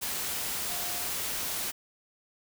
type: tone in noise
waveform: sine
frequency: 710 Hz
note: F5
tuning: 28 cents sharp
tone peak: -44 dBFS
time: 0.68-1.08 s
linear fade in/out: 20 ms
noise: white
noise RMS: -33 dBFS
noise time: 0.01-1.72 s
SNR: -14 dB
effects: none